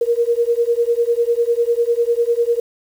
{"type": "beating tone pair", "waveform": "sine", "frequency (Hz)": [466.2, 476.2], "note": ["A#4", "A#4"], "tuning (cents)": [0, 37], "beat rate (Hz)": 10, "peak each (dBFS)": -17, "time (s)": [0.01, 2.6], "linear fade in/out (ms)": 5, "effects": ["7-bit"]}